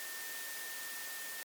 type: tone in noise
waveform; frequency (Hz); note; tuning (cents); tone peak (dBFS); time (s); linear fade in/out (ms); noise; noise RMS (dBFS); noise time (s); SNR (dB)
sine; 1813; A#6; -49; -46; 0-1.43; 0; white; -44; 0-1.43; -5
effects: high-pass 300 Hz 12 dB/octave + MP3 96 kbps